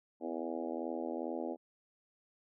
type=harmonic tone with a mistuned harmonic; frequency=82.41 Hz; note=E2; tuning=in tune; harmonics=3 / 4 / 5 / 6 / 7 / 8 / 9 / 10; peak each=-42 / -41 / -45 / -44 / -44 / -47 / -48 / -50 dBFS; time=0.2-1.57 s; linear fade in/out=50 ms; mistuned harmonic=3; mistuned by=+40 cents; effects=none